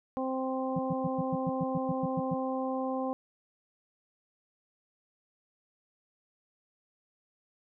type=harmonic tone; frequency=261.6 Hz; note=C4; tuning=in tune; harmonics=1 / 2 / 3 / 4; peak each=-33 / -34 / -37 / -40 dBFS; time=0.17-3.13 s; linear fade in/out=0 ms
type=tone bursts; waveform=sine; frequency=171.6 Hz; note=F3; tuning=30 cents flat; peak=-28 dBFS; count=12; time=0.76-2.342 s; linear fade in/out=5 ms; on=31 ms; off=110 ms
effects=none